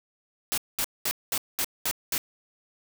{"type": "noise bursts", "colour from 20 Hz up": "white", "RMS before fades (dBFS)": -27, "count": 7, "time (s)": [0.52, 2.179], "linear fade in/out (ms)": 0, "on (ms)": 57, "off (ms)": 210, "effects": []}